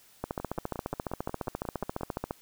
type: two click trains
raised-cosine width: 1 ms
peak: -22 / -17 dBFS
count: 10 / 31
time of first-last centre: 0.4-2.01 / 0.24-2.309 s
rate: 5.59 / 14.5 Hz
effects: white hiss -59 dBFS RMS until 2.41 s